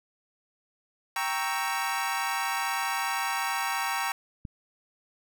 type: chord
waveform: 25% pulse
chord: G diminished seventh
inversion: none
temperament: equal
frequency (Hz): 784 / 932.3 / 1108.7 / 1318.5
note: G5 / Bb5 / Db6 / Fb6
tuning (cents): 0 / 0 / 0 / 0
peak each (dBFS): -29 / -28 / -30 / -32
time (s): 1.16-4.12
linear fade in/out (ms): 2
type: click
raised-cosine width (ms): 5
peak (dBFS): -25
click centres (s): 4.452
effects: none